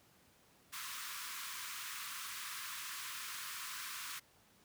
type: high-pass noise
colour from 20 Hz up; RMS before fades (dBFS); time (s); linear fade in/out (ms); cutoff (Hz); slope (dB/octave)
pink; -45; 0.72-4.2; 20; 1000; 96
effects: pink hiss -67 dBFS RMS until 4.64 s + high-pass 80 Hz 12 dB/octave